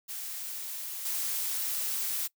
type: noise with level steps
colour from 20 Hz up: blue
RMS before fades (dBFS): -38 / -32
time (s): 0.08-2.28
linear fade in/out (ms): 20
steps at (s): 1.05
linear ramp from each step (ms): 5
effects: noise-tail reverb RT60 0.1 s tail -22 dB re dry